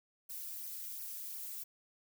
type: noise with flanger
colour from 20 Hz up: violet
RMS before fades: -44 dBFS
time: 0.29-1.64 s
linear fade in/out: 10 ms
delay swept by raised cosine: 0.25 to 4.15 ms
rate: 2.8 Hz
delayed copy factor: -0.8
effects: none